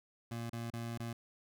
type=tone with dropouts; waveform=25% pulse; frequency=116.54 Hz; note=A#2; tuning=in tune; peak=-35 dBFS; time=0.31-1.13 s; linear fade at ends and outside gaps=5 ms; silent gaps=0.497-0.53 / 0.703-0.735 / 0.977-0.998 s; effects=none